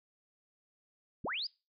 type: linear sweep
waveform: sine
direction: up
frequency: 54.5 to 5100 Hz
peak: -34 dBFS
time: 1.24-1.47 s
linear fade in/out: 5 ms
effects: noise-tail reverb RT60 0.3 s tail -25 dB re dry